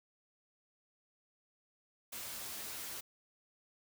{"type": "noise with comb filter", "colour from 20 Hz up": "white", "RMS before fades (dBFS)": -44, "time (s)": [2.12, 3.01], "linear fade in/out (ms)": 10, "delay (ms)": 9.2, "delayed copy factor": 0.5, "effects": []}